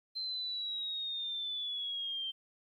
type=linear sweep; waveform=sine; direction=down; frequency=4121 to 3131 Hz; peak=-35 dBFS; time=0.15-2.32 s; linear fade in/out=20 ms; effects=12-bit